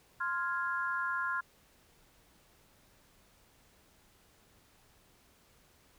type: chord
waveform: sine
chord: F minor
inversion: second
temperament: equal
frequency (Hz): 1046.5 / 1396.9 / 1661.2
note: C6 / F6 / Ab6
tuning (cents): 0 / 0 / 0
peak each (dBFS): -36 / -34 / -38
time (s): 0.2-1.41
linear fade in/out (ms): 10
effects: pink hiss -65 dBFS RMS until 5.98 s